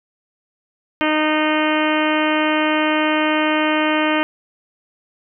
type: harmonic tone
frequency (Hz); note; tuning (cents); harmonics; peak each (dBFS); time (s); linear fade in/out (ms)
307.8; D#4; -19; 1 / 2 / 3 / 4 / 5 / 6 / 7 / 8 / 9 / 10; -19 / -22 / -24 / -25 / -26 / -27 / -27 / -28 / -29 / -29; 1.01-4.23; 0
effects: none